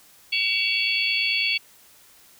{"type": "tone cluster", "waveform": "sine", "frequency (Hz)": [2263, 2653, 2762, 3365, 4467], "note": ["C#7", "E7", "F7", "G#7", "C#8"], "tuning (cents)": [35, 10, -20, 22, 12], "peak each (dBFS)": -27, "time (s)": [0.32, 1.58], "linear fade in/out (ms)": 10, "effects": ["white hiss -53 dBFS RMS until 2.39 s"]}